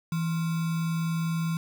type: tone with sample-and-hold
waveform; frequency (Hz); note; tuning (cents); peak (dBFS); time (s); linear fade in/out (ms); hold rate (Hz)
sine; 164.81; E3; 0; -25; 0.12-1.57; 2; 1225
effects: none